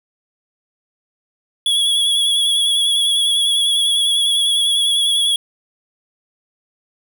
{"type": "tone with vibrato", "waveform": "square", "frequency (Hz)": 3355, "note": "G#7", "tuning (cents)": 17, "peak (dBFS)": -14, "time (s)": [1.66, 5.36], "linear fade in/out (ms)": 2, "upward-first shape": "triangle", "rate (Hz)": 10, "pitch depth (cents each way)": 45, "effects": []}